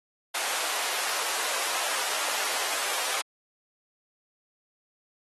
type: high-pass noise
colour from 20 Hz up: pink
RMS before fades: -30 dBFS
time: 0.34-3.22 s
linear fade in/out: 10 ms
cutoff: 650 Hz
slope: 12 dB/octave
effects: high-pass 400 Hz 12 dB/octave + AAC 32 kbps